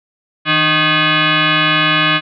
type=tone with frequency modulation; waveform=sine; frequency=622 Hz; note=D#5; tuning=1 cent flat; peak=-10 dBFS; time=0.45-2.21 s; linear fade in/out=50 ms; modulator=463 Hz; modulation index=6.1; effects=none